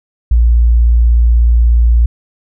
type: tone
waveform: sine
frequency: 58.27 Hz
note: A#1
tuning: in tune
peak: -5 dBFS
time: 0.31-2.06 s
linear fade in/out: 5 ms
effects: none